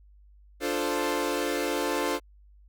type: chord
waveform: sawtooth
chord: D minor seventh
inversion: none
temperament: equal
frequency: 293.7 / 349.2 / 440 / 523.3 Hz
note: D4 / F4 / A4 / C5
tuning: 0 / 0 / 0 / 0 cents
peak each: -28 dBFS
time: 0.6-2.2 s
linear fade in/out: 50 ms
effects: added 50 Hz sine -52 dBFS peak until 2.68 s